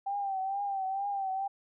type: tone with vibrato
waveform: sine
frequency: 784 Hz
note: G5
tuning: in tune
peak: -30 dBFS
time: 0.06-1.48 s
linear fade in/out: 10 ms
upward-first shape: triangle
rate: 2.2 Hz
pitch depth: 68 cents each way
effects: none